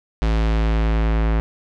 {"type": "tone with low-pass filter sweep", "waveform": "square", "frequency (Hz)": 54.8, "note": "A1", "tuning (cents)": -6, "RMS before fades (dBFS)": -18, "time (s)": [0.22, 1.4], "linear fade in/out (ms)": 0, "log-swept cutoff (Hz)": [4300, 2100], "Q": 0.93, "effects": []}